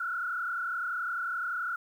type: tone with frequency modulation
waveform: sine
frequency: 1414 Hz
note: F6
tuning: 21 cents sharp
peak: -30 dBFS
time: 0-1.76 s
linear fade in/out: 5 ms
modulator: 31.6 Hz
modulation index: 2.2
effects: 10-bit